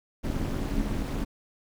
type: noise with amplitude modulation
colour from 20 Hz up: brown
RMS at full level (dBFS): -25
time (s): 0.23-1.25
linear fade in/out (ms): 20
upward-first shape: sine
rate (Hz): 243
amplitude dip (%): 95
effects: none